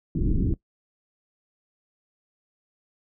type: low-pass noise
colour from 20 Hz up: pink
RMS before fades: -23 dBFS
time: 0.15-0.54 s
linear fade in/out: 2 ms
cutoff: 350 Hz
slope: 48 dB/octave
effects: noise-tail reverb RT60 0.1 s tail -19 dB re dry